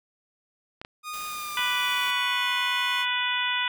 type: clicks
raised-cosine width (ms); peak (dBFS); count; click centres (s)
0.3; -22; 3; 0.815 / 0.849 / 1.592
type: tone with pitch glide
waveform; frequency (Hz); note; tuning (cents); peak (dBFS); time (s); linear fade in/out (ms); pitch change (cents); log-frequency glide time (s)
sawtooth; 1231 to 1077.9; D#6 to C#6; -19 to -49; -29; 1.03-3.06; 50; -230; 1.27-2.51
type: noise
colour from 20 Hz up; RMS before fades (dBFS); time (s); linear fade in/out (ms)
white; -42; 1.13-2.11; 5
type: harmonic tone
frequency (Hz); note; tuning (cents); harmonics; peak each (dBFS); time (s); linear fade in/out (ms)
493.9; B4; 0; 2 / 3 / 4 / 5 / 6 / 7; -31 / -31 / -31 / -31 / -31 / -31; 1.57-3.68; 2
effects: none